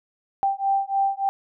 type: beating tone pair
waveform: sine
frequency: 784 / 787.4 Hz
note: G5 / G5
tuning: 0 / +8 cents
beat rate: 3.4 Hz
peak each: -23 dBFS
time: 0.43-1.29 s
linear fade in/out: 0 ms
effects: none